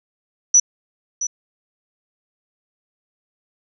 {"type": "tone with echo", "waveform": "sine", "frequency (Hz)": 5920, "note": "F#8", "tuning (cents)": 0, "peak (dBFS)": -8, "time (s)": [0.54, 0.6], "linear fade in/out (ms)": 5, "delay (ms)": 670, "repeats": 1, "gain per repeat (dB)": -12, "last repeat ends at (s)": 1.27, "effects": []}